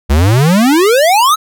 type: exponential sweep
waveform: square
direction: up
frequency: 65.41 to 1333 Hz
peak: -7 dBFS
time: 0.09-1.36 s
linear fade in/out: 20 ms
effects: none